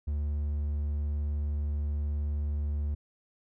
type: tone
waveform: triangle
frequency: 73.42 Hz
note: D2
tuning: in tune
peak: -26 dBFS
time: 0.07-2.95 s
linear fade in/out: 10 ms
effects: none